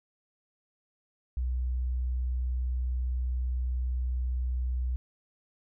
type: tone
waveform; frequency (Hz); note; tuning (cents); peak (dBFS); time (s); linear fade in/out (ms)
sine; 62.4; B1; +19; -27; 1.37-4.96; 0
effects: none

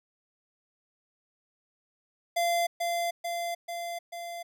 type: tone with echo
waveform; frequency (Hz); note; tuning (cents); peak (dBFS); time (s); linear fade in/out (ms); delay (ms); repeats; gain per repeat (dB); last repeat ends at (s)
square; 688; F5; -26; -25; 2.36-2.67; 10; 440; 4; -3; 4.43
effects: none

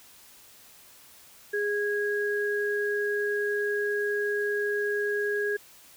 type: tone pair together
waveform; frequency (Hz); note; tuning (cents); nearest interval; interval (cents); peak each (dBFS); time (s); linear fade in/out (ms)
sine; 412.7 / 1648.3; G#4 / G#6; -11 / -14; 2 octaves; 2397; -27 / -29; 1.53-5.57; 10
effects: white hiss -53 dBFS RMS until 5.96 s

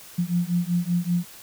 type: beating tone pair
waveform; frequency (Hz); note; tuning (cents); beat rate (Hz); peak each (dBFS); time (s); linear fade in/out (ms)
sine; 172.2 / 177.4; F3 / F3; -24 / +27; 5.2; -24; 0.18-1.25; 10
effects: white hiss -45 dBFS RMS until 1.42 s

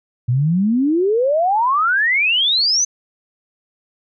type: exponential sweep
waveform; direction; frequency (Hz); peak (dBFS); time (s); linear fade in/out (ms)
sine; up; 116.54 to 6290; -13; 0.28-2.85; 10
effects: none

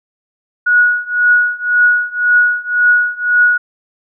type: tone with tremolo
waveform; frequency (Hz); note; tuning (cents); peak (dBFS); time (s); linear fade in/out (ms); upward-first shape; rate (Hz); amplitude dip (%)
sine; 1458; F#6; -26; -5; 0.66-3.58; 10; triangle; 1.9; 95
effects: none

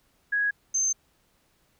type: tone pair in turn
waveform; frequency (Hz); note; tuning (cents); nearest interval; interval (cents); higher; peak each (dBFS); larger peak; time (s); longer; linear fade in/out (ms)
sine; 1661.2 / 6272; G#6 / G8; 0 / 0; octave + major seventh; 2300; second; -22; neither; 0.32-0.51 / 0.74-0.93; neither; 10
effects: pink hiss -67 dBFS RMS until 1.79 s

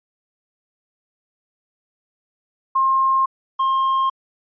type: tone pair in turn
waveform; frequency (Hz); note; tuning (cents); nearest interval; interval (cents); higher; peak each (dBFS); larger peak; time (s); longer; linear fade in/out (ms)
sine / triangle; 1065 / 1065; C6 / C6; +30 / +30; unison; 0; neither; -14; neither; 2.75-3.26 / 3.59-4.1; neither; 10
effects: resampled to 11025 Hz

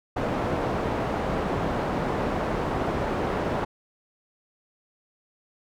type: low-pass noise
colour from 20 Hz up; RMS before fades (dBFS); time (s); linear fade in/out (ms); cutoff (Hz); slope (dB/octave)
white; -27; 0.16-3.65; 10; 740; 12
effects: none

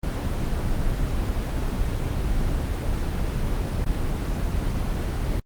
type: noise with dropouts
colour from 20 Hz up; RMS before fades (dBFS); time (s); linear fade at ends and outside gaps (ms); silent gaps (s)
brown; -24; 0.03-5.4; 5; 3.847-3.861
effects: Opus 24 kbps

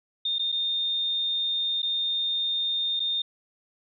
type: tone with dropouts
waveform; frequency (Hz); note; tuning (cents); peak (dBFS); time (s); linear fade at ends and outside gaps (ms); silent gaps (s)
sine; 3644; A#7; -40; -24; 0.25-3.22; 5; 0.385-0.393 / 0.519-0.524 / 1.82-1.828 / 2.996-3.001
effects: none

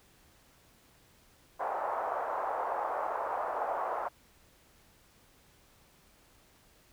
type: band-pass noise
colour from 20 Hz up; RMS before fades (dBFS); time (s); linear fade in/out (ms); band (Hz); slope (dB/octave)
pink; -34; 1.59-4.09; 20; 620 to 1100; 24
effects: pink hiss -63 dBFS RMS until 6.92 s

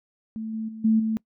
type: tone with level steps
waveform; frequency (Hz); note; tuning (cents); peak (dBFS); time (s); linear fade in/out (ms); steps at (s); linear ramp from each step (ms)
sine; 220.8; A3; +6; -29 / -27 / -35 / -16 / -22; 0.36-1.17; 0; 0.53 / 0.68 / 0.84 / 0.99; 10
effects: noise-tail reverb RT60 0.1 s tail -24 dB re dry

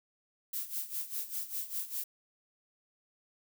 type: noise with tremolo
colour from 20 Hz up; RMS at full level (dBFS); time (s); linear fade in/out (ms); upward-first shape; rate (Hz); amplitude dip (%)
violet; -35; 0.53-2.04; 5; sine; 5; 80
effects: none

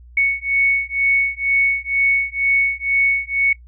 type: beating tone pair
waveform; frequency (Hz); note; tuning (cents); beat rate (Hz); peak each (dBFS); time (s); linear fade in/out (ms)
sine; 2217 / 2219.1; C#7 / C#7; 0 / +1; 2.1; -18; 0.17-3.53; 5
effects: noise-tail reverb RT60 0.1 s tail -21 dB re dry + added 60 Hz sine -40 dBFS peak until 3.67 s

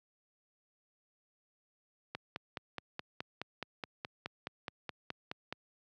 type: click train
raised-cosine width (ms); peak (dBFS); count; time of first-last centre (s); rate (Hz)
0.3; -22; 17; 2.15-5.526; 4.74
effects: high-pass 100 Hz 12 dB/octave

